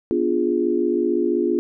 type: chord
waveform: sine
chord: B diminished seventh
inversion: none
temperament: equal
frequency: 246.9 / 293.7 / 349.2 / 415.3 Hz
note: B3 / D4 / F4 / Ab4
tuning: 0 / 0 / 0 / 0 cents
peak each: -25 / -25 / -20 / -24 dBFS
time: 0.11-1.59 s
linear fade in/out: 0 ms
effects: none